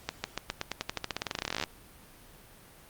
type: accelerating click train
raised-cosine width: 0.2 ms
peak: -13 dBFS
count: 29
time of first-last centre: 0.09-1.638 s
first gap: 150 ms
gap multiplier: 0.91
effects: pink hiss -54 dBFS RMS until 2.89 s + Opus 48 kbps